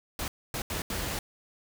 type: noise bursts at uneven times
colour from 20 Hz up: pink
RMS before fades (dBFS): -33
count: 4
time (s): 0.19-0.28 / 0.54-0.62 / 0.7-0.82 / 0.9-1.19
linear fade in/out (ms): 2
effects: none